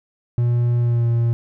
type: tone with pitch glide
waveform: triangle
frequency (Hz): 120 to 117.33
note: B2 to A#2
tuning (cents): -49 to +12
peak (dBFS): -13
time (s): 0.38-1.33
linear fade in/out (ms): 0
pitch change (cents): -39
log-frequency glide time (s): 0.79-1.07
effects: none